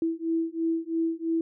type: beating tone pair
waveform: sine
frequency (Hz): 327 / 330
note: E4 / E4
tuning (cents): -14 / +2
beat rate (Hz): 3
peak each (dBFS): -28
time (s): 0.02-1.41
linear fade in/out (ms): 2
effects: none